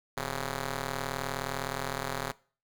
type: ring-modulated tone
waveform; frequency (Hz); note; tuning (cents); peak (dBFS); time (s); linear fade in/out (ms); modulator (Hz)
5% pulse; 136.1; C#3; -31; -18; 0.17-2.32; 5; 292
effects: noise-tail reverb RT60 0.4 s tail -21 dB re dry